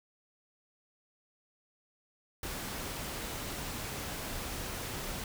pink noise, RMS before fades -39 dBFS, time 2.43-5.24 s, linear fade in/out 2 ms, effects none

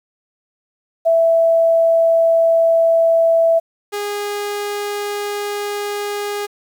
sine / sawtooth tone pair in turn, 661 / 410.7 Hz, E5 / G#4, +5 / -19 cents, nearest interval minor sixth, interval 824 cents, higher first, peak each -10 / -17 dBFS, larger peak first, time 1.05-3.6 / 3.92-6.47 s, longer neither, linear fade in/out 20 ms, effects 8-bit

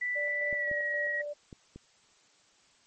sine tone with pitch glide, 1975.5 to 1903.8 Hz, B6 to A#6, 0 to +36 cents, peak -29 dBFS, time 0.01-1.22 s, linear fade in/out 10 ms, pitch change -64 cents, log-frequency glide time 0.54-0.73 s
sine tone with tremolo, 587.3 Hz, D5, in tune, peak -34 dBFS, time 0.15-1.34 s, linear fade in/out 20 ms, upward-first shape square, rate 3.8 Hz, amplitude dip 40%
clicks, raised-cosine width 3 ms, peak -32 dBFS, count 4, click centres 0.528 / 0.714 / 1.528 / 1.76 s
effects white hiss -64 dBFS RMS until 2.86 s + MP3 32 kbps

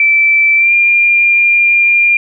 sine tone with pitch glide, 2327 to 2398 Hz, D7 to D7, -17 to +36 cents, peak -6 dBFS, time 0-2.17 s, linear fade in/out 2 ms, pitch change +53 cents, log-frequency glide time 0.56-0.73 s, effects none

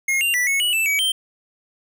square tone with pitch steps, 2148 / 2782 / 1966 / 2198 / 2934 / 2648 / 2274 / 3134 Hz, C7 / F7 / B6 / C#7 / F#7 / E7 / C#7 / G7, +45 / -7 / -8 / -15 / -15 / +7 / +44 / -1 cents, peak -18 dBFS, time 0.08-1.12 s, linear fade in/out 5 ms, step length 130 ms, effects none

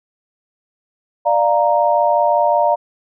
sine chord, Bb major, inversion first, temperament equal with one note detuned, 593.1 / 698.5 / 932.3 Hz, D5 / F5 / Bb5, +17 / 0 / 0 cents, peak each -16 dBFS, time 1.25-2.76 s, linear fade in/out 20 ms, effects none

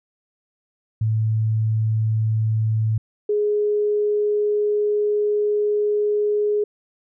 sine tone pair in turn, 110 / 417.2 Hz, A2 / G#4, 0 / +8 cents, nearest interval octave + major seventh, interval 2308 cents, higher second, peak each -17 dBFS, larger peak neither, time 1.01-2.98 / 3.29-6.64 s, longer second, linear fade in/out 5 ms, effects none

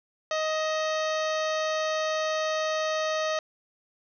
harmonic tone with a mistuned harmonic, 626 Hz, D#5, 10 cents sharp, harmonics 1 / 2 / 3 / 4 / 5 / 6 / 7 / 8 / 9 / 10, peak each -27 / -32 / -35 / -40 / -42 / -40 / -42 / -47 / -46 / -44 dBFS, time 0.31-3.39 s, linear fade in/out 2 ms, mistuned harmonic 4, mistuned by +60 cents, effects none

